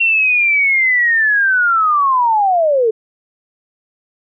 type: linear sweep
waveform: sine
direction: down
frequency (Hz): 2737 to 425.9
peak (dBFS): -10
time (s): 0-2.91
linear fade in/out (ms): 10
effects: none